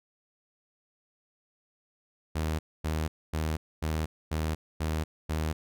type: tone bursts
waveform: sawtooth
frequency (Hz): 78.5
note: D#2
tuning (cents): +16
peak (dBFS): -24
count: 7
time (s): 2.35-5.53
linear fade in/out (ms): 10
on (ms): 240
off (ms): 250
effects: none